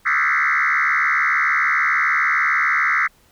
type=tone with frequency modulation; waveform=sine; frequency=1666 Hz; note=G#6; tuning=5 cents sharp; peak=-14 dBFS; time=0.05-3.08 s; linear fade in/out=20 ms; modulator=73.4 Hz; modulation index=6.1; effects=tanh soft clip ceiling -10 dBFS + pink hiss -56 dBFS RMS until 3.31 s